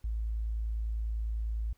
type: tone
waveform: sine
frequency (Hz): 55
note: A1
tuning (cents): 0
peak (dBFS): -30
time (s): 0.04-1.73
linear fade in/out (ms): 5
effects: pink hiss -71 dBFS RMS until 1.77 s